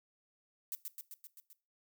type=noise with echo; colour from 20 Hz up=violet; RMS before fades=-39 dBFS; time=0.72-0.75 s; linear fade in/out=0 ms; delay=130 ms; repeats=6; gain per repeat=-3 dB; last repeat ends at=1.53 s; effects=noise-tail reverb RT60 0.3 s tail -18 dB re dry